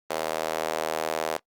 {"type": "tone with high-pass filter", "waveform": "sawtooth", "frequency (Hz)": 79.5, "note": "D#2", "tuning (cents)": 38, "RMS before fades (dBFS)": -29, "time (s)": [0.1, 1.37], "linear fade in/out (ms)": 5, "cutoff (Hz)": 570, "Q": 2, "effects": ["noise-tail reverb RT60 0.1 s tail -20 dB re dry", "Opus 24 kbps"]}